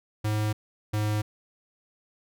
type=tone pair in turn; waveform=square; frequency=106.7 / 105.96 Hz; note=G#2 / G#2; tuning=+47 / +35 cents; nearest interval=unison; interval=12 cents; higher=first; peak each=-25 dBFS; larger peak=neither; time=0.24-0.53 / 0.93-1.22 s; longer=neither; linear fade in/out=10 ms; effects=none